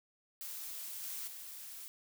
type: noise with level steps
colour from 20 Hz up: blue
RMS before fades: -44 / -42 / -48 dBFS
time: 0.41-1.88 s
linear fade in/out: 0 ms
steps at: 1.03 / 1.27 s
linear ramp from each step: 10 ms
effects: none